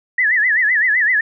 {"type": "tone with vibrato", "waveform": "sine", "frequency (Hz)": 1847, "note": "A#6", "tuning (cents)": -16, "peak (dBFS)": -12, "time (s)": [0.18, 1.21], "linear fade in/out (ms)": 5, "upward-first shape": "sine", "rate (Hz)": 7.8, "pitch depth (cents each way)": 170, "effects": []}